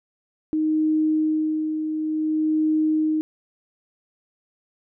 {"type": "tone with tremolo", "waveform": "sine", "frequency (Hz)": 311.1, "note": "D#4", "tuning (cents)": 0, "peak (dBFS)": -17, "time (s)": [0.53, 3.21], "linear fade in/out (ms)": 0, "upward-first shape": "sine", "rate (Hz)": 0.56, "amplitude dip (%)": 50, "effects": []}